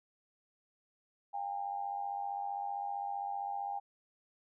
sine tone with amplitude modulation, 804 Hz, G5, 44 cents sharp, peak -32 dBFS, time 1.33-3.8 s, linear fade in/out 20 ms, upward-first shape sine, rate 95.4 Hz, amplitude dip 70%, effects none

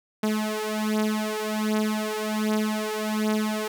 sawtooth beating tone pair, 214.1 / 215.4 Hz, A3 / A3, -47 / -37 cents, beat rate 1.3 Hz, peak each -23 dBFS, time 0.23-3.68 s, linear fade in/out 5 ms, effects none

